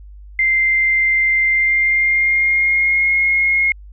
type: tone with pitch glide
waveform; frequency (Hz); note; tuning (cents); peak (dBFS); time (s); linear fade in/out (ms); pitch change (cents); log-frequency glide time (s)
sine; 2089 to 2153; C7 to C7; -3 to +49; -12; 0.39-3.72; 2; +52; 1.46-3.11
effects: added 50 Hz sine -35 dBFS peak until 3.92 s